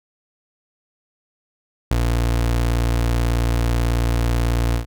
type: tone with ADSR envelope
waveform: 30% pulse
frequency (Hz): 58.3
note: A#1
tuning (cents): +1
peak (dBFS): -11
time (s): 1.91-4.86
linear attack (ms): 4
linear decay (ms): 25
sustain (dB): -3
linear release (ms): 110
effects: none